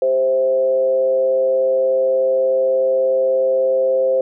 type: tone with frequency modulation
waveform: sine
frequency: 523.3 Hz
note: C5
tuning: in tune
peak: -13 dBFS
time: 0.02-4.21 s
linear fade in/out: 2 ms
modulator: 130 Hz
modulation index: 0.47
effects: none